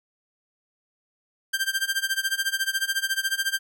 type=tone with tremolo; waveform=sawtooth; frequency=1579 Hz; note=G6; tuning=12 cents sharp; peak=-17 dBFS; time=1.53-3.59 s; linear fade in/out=10 ms; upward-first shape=sine; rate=14 Hz; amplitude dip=90%; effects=none